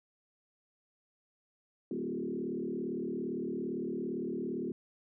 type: tone with frequency modulation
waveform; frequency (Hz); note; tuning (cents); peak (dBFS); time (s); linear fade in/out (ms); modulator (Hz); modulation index
sine; 300; D4; +37; -33; 1.91-4.72; 2; 37.6; 2.7
effects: none